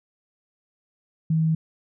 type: tone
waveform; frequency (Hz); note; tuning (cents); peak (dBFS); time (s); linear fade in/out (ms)
sine; 160; D#3; +49; -18; 1.3-1.55; 5
effects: none